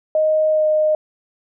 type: tone with pitch glide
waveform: sine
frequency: 622.3 to 616.2 Hz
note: D#5 to D#5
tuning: 0 to -17 cents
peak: -13 dBFS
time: 0.15-0.95 s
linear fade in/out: 2 ms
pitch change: -17 cents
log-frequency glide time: 0.5-0.66 s
effects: none